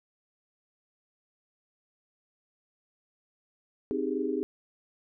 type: chord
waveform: sine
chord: Ab major seventh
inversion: first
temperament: equal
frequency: 261.6 / 311.1 / 392 / 415.3 Hz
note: C4 / Eb4 / G4 / Ab4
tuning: 0 / 0 / 0 / 0 cents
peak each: -33 dBFS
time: 3.91-4.43 s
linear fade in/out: 0 ms
effects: none